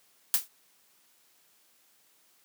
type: noise with exponential decay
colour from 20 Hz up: blue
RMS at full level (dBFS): -20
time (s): 0.34-0.48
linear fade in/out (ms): 0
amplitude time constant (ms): 29
effects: white hiss -65 dBFS RMS until 2.44 s + high-pass 150 Hz 12 dB/octave